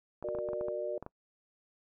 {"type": "clicks", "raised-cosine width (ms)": 1, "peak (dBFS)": -28, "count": 10, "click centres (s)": [0.226, 0.287, 0.35, 0.387, 0.488, 0.533, 0.611, 0.684, 1.026, 1.064]}
{"type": "chord", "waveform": "sine", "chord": "Gb augmented", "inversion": "none", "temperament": "equal with one note detuned", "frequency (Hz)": [370, 466.2, 596.9], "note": ["Gb4", "Bb4", "D5"], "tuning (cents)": [0, 0, 28], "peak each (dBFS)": [-39, -39, -35], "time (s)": [0.24, 0.98], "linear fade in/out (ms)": 2}
{"effects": ["noise-tail reverb RT60 0.1 s tail -25 dB re dry"]}